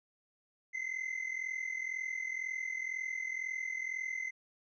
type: tone pair together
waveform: triangle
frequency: 2047 / 2089 Hz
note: C7 / C7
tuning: -38 / -3 cents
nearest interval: unison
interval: 35 cents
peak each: -36 / -38 dBFS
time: 0.73-4.31 s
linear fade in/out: 20 ms
effects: resampled to 16000 Hz